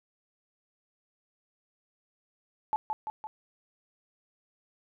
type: tone with echo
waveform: sine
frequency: 866 Hz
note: A5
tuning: 28 cents flat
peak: -24 dBFS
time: 2.73-2.76 s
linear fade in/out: 0 ms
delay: 170 ms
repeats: 3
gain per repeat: -4 dB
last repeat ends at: 3.27 s
effects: none